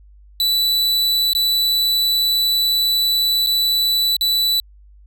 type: tone with dropouts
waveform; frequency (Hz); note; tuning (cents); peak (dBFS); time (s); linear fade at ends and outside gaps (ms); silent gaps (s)
45% pulse; 3966; B7; +7; -15; 0.4-4.6; 1; 1.333-1.35 / 3.463-3.47 / 4.166-4.21
effects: added 50 Hz sine -43 dBFS peak until 5.06 s